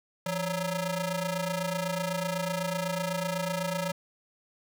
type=ring-modulated tone; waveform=sawtooth; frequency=370 Hz; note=F#4; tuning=in tune; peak=-22 dBFS; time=0.26-3.92 s; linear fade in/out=5 ms; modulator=199 Hz; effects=none